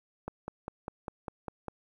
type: click train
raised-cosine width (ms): 1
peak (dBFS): -22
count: 8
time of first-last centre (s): 0.28-1.683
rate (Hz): 4.99
effects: 10-bit